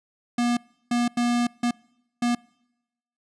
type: tone bursts at uneven times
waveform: square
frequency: 240.1 Hz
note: B3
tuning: 49 cents flat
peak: -21 dBFS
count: 5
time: 0.38-0.57 / 0.91-1.08 / 1.17-1.47 / 1.63-1.71 / 2.22-2.35 s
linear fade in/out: 5 ms
effects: noise-tail reverb RT60 0.9 s tail -26 dB re dry + resampled to 22050 Hz